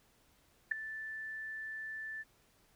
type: tone with ADSR envelope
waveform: sine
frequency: 1760 Hz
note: A6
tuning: in tune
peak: -24 dBFS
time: 0.71-2.24 s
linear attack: 9 ms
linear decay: 3 ms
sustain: -16 dB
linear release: 31 ms
effects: pink hiss -69 dBFS RMS until 2.75 s